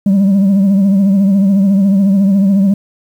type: tone with vibrato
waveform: sine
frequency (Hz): 196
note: G3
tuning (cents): 0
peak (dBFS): -4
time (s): 0.06-2.74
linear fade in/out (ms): 5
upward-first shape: triangle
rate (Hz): 14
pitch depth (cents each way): 75
effects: tanh soft clip ceiling -6 dBFS + 7-bit